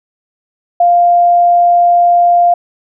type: tone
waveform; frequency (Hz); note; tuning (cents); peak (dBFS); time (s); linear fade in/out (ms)
sine; 698.5; F5; 0; -5; 0.8-2.54; 5
effects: none